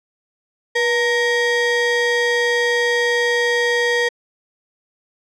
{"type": "ring-modulated tone", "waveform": "square", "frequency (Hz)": 698.5, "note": "F5", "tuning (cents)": 0, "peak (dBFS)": -13, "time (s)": [0.75, 4.09], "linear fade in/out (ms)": 10, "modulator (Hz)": 1180, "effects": ["low-pass 6000 Hz 12 dB/octave"]}